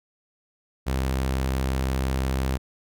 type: tone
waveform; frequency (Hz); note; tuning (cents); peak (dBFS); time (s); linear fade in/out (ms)
sawtooth; 65.8; C2; +10; -19; 0.86-2.58; 20
effects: none